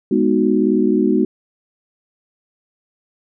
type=chord; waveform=sine; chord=G# minor seventh; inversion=none; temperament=equal; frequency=207.7 / 246.9 / 311.1 / 370 Hz; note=G#3 / B3 / D#4 / F#4; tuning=0 / 0 / 0 / 0 cents; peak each=-18 dBFS; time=0.11-1.25 s; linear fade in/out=5 ms; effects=none